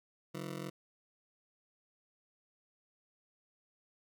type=ring-modulated tone; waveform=20% pulse; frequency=164.81 Hz; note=E3; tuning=in tune; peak=-32 dBFS; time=0.34-0.7 s; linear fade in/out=10 ms; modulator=22.1 Hz; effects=none